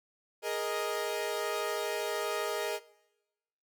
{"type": "chord", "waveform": "sawtooth", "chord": "Ab suspended second", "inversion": "none", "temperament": "equal with one note detuned", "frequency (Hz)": [415.3, 467.8, 622.3], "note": ["Ab4", "Bb4", "Eb5"], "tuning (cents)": [0, 6, 0], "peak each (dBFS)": -32, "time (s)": [0.42, 2.8], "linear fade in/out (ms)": 50, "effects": ["noise-tail reverb RT60 1.0 s tail -21 dB re dry"]}